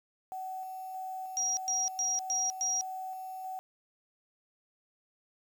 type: tone with tremolo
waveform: sine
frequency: 753 Hz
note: F#5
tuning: 30 cents sharp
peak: -36 dBFS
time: 0.32-3.59 s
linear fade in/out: 0 ms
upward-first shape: square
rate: 1.6 Hz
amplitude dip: 25%
type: tone bursts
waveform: sine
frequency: 5710 Hz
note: F8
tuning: 37 cents sharp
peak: -28 dBFS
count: 5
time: 1.37-2.81 s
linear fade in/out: 0 ms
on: 200 ms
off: 110 ms
effects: 9-bit